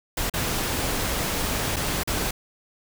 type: noise with dropouts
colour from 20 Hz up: pink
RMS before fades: -26 dBFS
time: 0.17-2.31 s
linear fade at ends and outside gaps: 5 ms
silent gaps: 0.298-0.337 / 1.761-1.765 / 2.035-2.074 s
effects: none